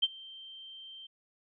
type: tone with ADSR envelope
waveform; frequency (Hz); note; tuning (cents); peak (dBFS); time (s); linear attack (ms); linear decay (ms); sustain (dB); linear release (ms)
sine; 3136; G7; 0; -21; 0.02-1.07; 15; 35; -24; 9
effects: none